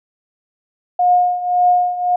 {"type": "tone with tremolo", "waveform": "sine", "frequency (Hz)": 717, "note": "F5", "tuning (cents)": 45, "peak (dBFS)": -8, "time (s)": [0.99, 2.16], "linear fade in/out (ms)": 5, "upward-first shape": "triangle", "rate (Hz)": 1.8, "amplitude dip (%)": 80, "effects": []}